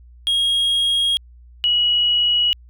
triangle / sine tone pair in turn, 3273 / 2916 Hz, G#7 / F#7, -26 / -26 cents, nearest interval major second, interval 200 cents, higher first, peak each -14 dBFS, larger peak neither, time 0.27-1.17 / 1.64-2.53 s, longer first, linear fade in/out 0 ms, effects added 60 Hz sine -42 dBFS peak until 2.69 s

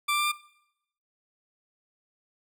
20% pulse tone with pitch steps, 1174.7 / 1181.5 / 1188.3 / 1195.2 Hz, D6 / D6 / D6 / D6, 0 / +10 / +20 / +30 cents, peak -19 dBFS, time 0.08-0.32 s, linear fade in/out 10 ms, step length 60 ms, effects noise-tail reverb RT60 0.8 s tail -21 dB re dry

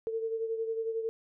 sine beating tone pair, 448.9 / 459.9 Hz, A4 / A#4, +35 / -23 cents, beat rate 11 Hz, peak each -31 / -39 dBFS, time 0.07-1.09 s, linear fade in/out 0 ms, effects none

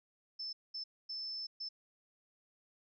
sine tone bursts at uneven times, 5274 Hz, E8, in tune, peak -39 dBFS, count 4, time 0.39-0.53 / 0.74-0.84 / 1.09-1.47 / 1.6-1.69 s, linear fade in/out 10 ms, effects none

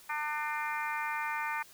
harmonic tone, 300 Hz, D4, 37 cents sharp, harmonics 3 / 4 / 5 / 6 / 7 / 8, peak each -36 / -39 / -40 / -40 / -41 / -41 dBFS, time 0.09-1.63 s, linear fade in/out 10 ms, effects white hiss -56 dBFS RMS until 1.73 s

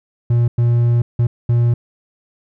triangle tone bursts at uneven times, 119 Hz, A#2, 36 cents sharp, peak -9 dBFS, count 4, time 0.3-0.48 / 0.58-1.02 / 1.19-1.27 / 1.49-1.74 s, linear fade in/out 5 ms, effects none

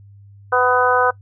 harmonic tone, 250 Hz, B3, 21 cents sharp, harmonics 2 / 3 / 4 / 5 / 6, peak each -18 / -20 / -20 / -19 / -19 dBFS, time 0.52-1.11 s, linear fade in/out 10 ms, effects noise-tail reverb RT60 0.1 s tail -21 dB re dry + added 100 Hz sine -41 dBFS peak until 1.21 s

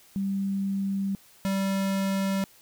sine / square tone pair in turn, 196 / 194.31 Hz, G3 / G3, 0 / -15 cents, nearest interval unison, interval 15 cents, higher first, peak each -25 dBFS, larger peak neither, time 0.16-1.15 / 1.45-2.44 s, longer neither, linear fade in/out 0 ms, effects white hiss -56 dBFS RMS until 2.61 s

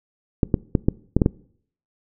clicks, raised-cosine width 3 ms, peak -3 dBFS, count 7, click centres 0.432 / 0.542 / 0.752 / 0.885 / 1.166 / 1.218 / 1.261 s, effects noise-tail reverb RT60 0.6 s tail -22 dB re dry

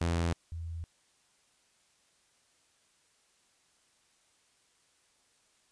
sawtooth / sine tone pair in turn, 84.6 / 83.05 Hz, E2 / E2, +45 / +13 cents, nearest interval unison, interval 32 cents, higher first, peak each -24 / -36 dBFS, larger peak first, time 0.01-0.33 / 0.52-0.84 s, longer neither, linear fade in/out 0 ms, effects white hiss -69 dBFS RMS until 5.71 s + resampled to 22050 Hz

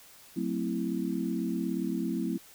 sine chord, F# half-diminished seventh, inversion none, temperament equal with one note detuned, 185 / 224 / 261.6 / 329.6 Hz, F#3 / A3 / C4 / E4, 0 / +31 / 0 / 0 cents, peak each -34 dBFS, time 0.36-2.38 s, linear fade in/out 10 ms, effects white hiss -54 dBFS RMS until 2.54 s

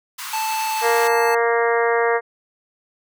pink high-pass noise, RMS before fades -31 dBFS, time 0.18-1.08 s, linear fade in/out 10 ms, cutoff 900 Hz, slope 96 dB/octave
square tone with pitch glide, 880 to 873.9 Hz, A5 to A5, 0 to -12 cents, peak -22 dBFS, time 0.33-1.35 s, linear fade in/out 5 ms, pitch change -12 cents, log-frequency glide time 0.71-0.82 s
harmonic tone, 233.1 Hz, A#3, in tune, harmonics 2 / 3 / 4 / 5 / 6 / 7 / 8 / 9, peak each -18 / -24 / -25 / -26 / -30 / -27 / -26 / -31 dBFS, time 0.81-2.21 s, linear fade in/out 50 ms
effects none

